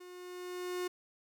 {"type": "tone with level ramp", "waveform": "45% pulse", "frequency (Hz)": 360, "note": "F#4", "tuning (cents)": -47, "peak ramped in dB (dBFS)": [-49, -33], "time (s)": [0, 0.88], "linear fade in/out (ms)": 10, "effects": []}